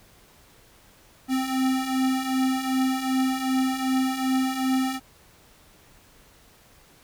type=beating tone pair; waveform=square; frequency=259.6 / 262.2 Hz; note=C4 / C4; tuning=-13 / +4 cents; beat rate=2.6 Hz; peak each=-29 / -24 dBFS; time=1.28-5 s; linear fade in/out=50 ms; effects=pink hiss -55 dBFS RMS until 7.03 s